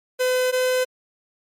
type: tone pair in turn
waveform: 45% pulse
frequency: 507 / 508.8 Hz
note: B4 / C5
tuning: +45 / -48 cents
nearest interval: unison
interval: 7 cents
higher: second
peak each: -18 dBFS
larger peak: neither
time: 0.19-0.52 / 0.52-0.85 s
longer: neither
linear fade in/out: 20 ms
effects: MP3 64 kbps